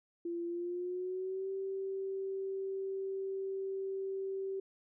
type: tone with pitch glide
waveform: sine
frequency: 342.4 to 386.6 Hz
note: F4 to G4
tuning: -34 to -24 cents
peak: -35 dBFS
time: 0.25-4.6 s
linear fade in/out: 5 ms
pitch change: +210 cents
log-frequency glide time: 0.46-1.5 s
effects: none